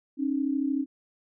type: tone pair together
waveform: sine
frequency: 270.7 / 303.9 Hz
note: C#4 / D#4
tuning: -41 / -41 cents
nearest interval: major second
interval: 200 cents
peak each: -26 / -29 dBFS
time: 0.17-0.86 s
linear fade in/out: 50 ms
effects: none